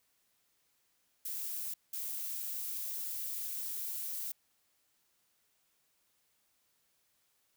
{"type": "noise bursts at uneven times", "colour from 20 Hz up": "violet", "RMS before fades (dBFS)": -39, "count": 2, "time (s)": [[1.25, 1.74], [1.93, 4.32]], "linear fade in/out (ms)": 5, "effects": ["white hiss -75 dBFS RMS until 7.56 s"]}